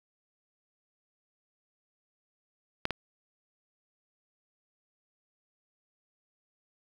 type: clicks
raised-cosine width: 0.3 ms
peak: -12 / -15 dBFS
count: 2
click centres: 2.854 / 2.907 s
effects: 7-bit